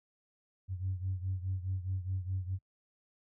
sine beating tone pair, 92.5 / 97.3 Hz, F#2 / G2, 0 / -12 cents, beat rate 4.8 Hz, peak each -34 / -38 dBFS, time 0.68-2.59 s, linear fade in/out 50 ms, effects noise-tail reverb RT60 0.1 s tail -21 dB re dry + tanh soft clip ceiling -26 dBFS

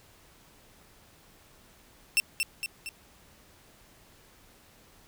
sawtooth tone with echo, 2696 Hz, E7, 38 cents sharp, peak -17 dBFS, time 2.17-2.2 s, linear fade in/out 0 ms, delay 230 ms, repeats 3, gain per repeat -5 dB, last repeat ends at 2.89 s, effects pink hiss -58 dBFS RMS until 5.07 s

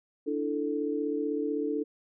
sine chord, D suspended second, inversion none, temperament equal, 293.7 / 329.6 / 440 Hz, D4 / E4 / A4, 0 / 0 / 0 cents, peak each -31 / -35 / -31 dBFS, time 0.26-1.84 s, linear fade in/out 20 ms, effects none

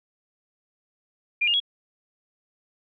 sine tone with pitch steps, 2409 / 2832 / 3329 Hz, D7 / F7 / G#7, +43 / +23 / +3 cents, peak -19 dBFS, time 1.41-1.602 s, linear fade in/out 10 ms, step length 64 ms, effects none

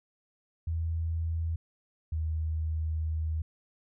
sine tone pair in turn, 82 / 79.21 Hz, E2 / D#2, -9 / +32 cents, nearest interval minor second, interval 59 cents, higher first, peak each -28 dBFS, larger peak neither, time 0.67-1.56 / 2.12-3.42 s, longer second, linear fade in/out 5 ms, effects none

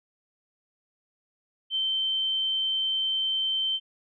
sine tone, 3105 Hz, G7, 17 cents flat, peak -24 dBFS, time 1.7-3.8 s, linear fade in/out 50 ms, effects none

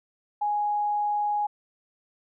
sine tone, 830.6 Hz, G#5, in tune, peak -23 dBFS, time 0.41-1.47 s, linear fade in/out 10 ms, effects none

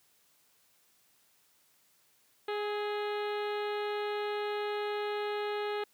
harmonic tone with a mistuned harmonic, 415.3 Hz, G#4, in tune, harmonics 1 / 2 / 3 / 4 / 5 / 6 / 7 / 8 / 9 / 10, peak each -33 / -39 / -43 / -45 / -47 / -49 / -50 / -51 / -52 / -53 dBFS, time 2.48-5.84 s, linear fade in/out 5 ms, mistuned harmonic 3, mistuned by +33 cents, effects white hiss -68 dBFS RMS until 5.93 s + high-pass 80 Hz 12 dB/octave

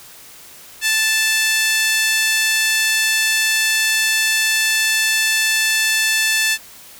5% pulse tone with high-pass filter, 879 Hz, A5, 2 cents flat, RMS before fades -17 dBFS, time 0.81-6.58 s, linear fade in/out 50 ms, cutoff 2000 Hz, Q 3.7, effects white hiss -41 dBFS RMS until 6.99 s

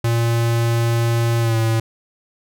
square tone with pitch glide, 116.54 to 112.96 Hz, A#2 to A2, 0 to +46 cents, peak -16 dBFS, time 0.04-1.8 s, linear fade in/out 5 ms, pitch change -54 cents, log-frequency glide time 1.4-1.56 s, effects none

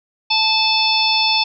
harmonic tone with a mistuned harmonic, 880 Hz, A5, in tune, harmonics 1 / 3 / 4 / 5 / 6, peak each -20 / -20 / -20 / -20 / -20 dBFS, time 0.3-1.44 s, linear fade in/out 10 ms, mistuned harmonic 3, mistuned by -17 cents, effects none

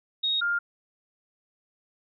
sine tone pair in turn, 3749 / 1404.3 Hz, A#7 / F6, +9 / +9 cents, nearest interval octave + perfect fourth, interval 1700 cents, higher first, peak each -23 dBFS, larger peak neither, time 0.23-0.41 / 0.41-0.59 s, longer neither, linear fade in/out 10 ms, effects none

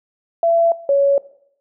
sine tone pair in turn, 672 / 559.2 Hz, E5 / C#5, +33 / +15 cents, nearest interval minor third, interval 318 cents, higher first, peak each -12 / -11 dBFS, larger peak second, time 0.43-0.72 / 0.89-1.18 s, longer neither, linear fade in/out 2 ms, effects noise-tail reverb RT60 0.7 s tail -18 dB re dry

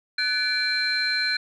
sine tone cluster, 1498 / 1718 / 2336 / 4130 Hz, F#6 / A6 / D7 / C8, +21 / -42 / -10 / -23 cents, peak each -26 / -29 / -29 / -24 dBFS, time 0.18-1.37 s, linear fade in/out 5 ms, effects tanh soft clip ceiling -14 dBFS

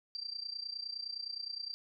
sine tone with amplitude modulation, 4699 Hz, D8, in tune, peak -35 dBFS, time 0.15-1.74 s, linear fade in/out 0 ms, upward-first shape sine, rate 29.7 Hz, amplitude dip 85%, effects none

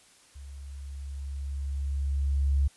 sine tone with level ramp, 69.5 Hz, C#2, 5 cents sharp, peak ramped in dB -41 to -20 dBFS, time 0.35-2.68 s, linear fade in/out 10 ms, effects white hiss -58 dBFS RMS until 2.76 s + resampled to 24000 Hz

